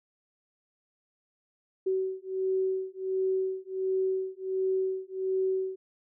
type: beating tone pair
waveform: sine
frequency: 377.8 / 379.2 Hz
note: F#4 / F#4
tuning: +36 / +43 cents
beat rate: 1.4 Hz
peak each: -30 dBFS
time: 1.86-5.76 s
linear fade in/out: 10 ms
effects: none